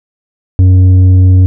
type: tone with tanh clipping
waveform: sine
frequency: 92.5 Hz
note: F#2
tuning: in tune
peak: -3 dBFS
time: 0.59-1.46 s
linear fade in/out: 0 ms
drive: 6 dB
effects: none